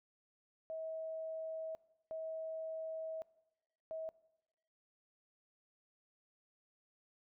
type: tone bursts at uneven times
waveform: sine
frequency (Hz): 642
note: E5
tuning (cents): -46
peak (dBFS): -40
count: 3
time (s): 0.7-1.75 / 2.11-3.22 / 3.91-4.09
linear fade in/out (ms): 0
effects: noise-tail reverb RT60 1.0 s tail -20 dB re dry